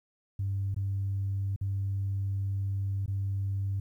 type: tone with dropouts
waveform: sine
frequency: 98.2 Hz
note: G2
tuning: 4 cents sharp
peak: -27 dBFS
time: 0.39-3.8 s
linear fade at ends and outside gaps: 5 ms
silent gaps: 0.745-0.763 / 1.562-1.611 / 3.061-3.079 s
effects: tanh soft clip ceiling -24 dBFS + 11-bit